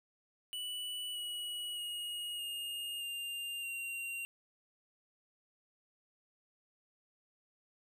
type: tone with pitch steps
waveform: square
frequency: 2960 / 2919 / 2879 / 2839 / 2800 / 2762 Hz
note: F#7 / F#7 / F#7 / F7 / F7 / F7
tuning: 0 / -24 / -48 / +28 / +4 / -20 cents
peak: -39 dBFS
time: 0.53-4.25 s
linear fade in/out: 0 ms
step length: 620 ms
effects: none